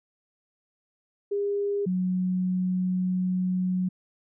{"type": "tone pair in turn", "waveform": "sine", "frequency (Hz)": [404.8, 183.58], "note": ["G#4", "F#3"], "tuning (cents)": [-44, -13], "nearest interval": "octave + major second", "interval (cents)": 1369, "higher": "first", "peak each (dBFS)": [-24, -23], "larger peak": "second", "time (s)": [[1.31, 1.86], [1.86, 3.89]], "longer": "second", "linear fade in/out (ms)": 10, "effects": []}